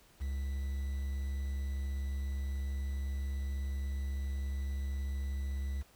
triangle tone with quantisation, 68.2 Hz, C#2, 28 cents flat, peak -31 dBFS, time 0.2-5.83 s, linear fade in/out 20 ms, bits 9, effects pink hiss -63 dBFS RMS until 5.95 s

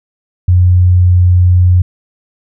sine tone, 89.9 Hz, F#2, 49 cents flat, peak -4 dBFS, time 0.48-1.82 s, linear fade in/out 5 ms, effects none

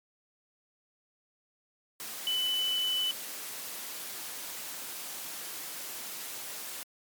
sine tone in noise, 2996 Hz, F#7, 21 cents sharp, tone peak -27 dBFS, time 2.27-3.11 s, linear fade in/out 0 ms, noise white, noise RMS -40 dBFS, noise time 2-6.83 s, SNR +10 dB, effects high-pass 200 Hz 12 dB/octave + MP3 96 kbps

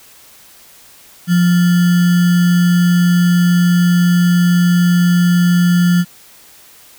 sine tone with sample-and-hold, 176 Hz, F3, 14 cents sharp, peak -8 dBFS, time 1.27-6.05 s, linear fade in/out 50 ms, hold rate 1575 Hz, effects white hiss -43 dBFS RMS until 6.98 s

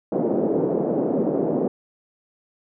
white band-pass noise, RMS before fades -22 dBFS, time 0.12-1.68 s, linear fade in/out 2 ms, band 190 to 500 Hz, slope 24 dB/octave, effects none

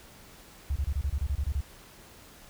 sine tone bursts, 69.8 Hz, C#2, 13 cents sharp, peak -25 dBFS, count 11, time 0.7-1.608 s, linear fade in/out 5 ms, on 58 ms, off 27 ms, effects pink hiss -52 dBFS RMS until 2.49 s

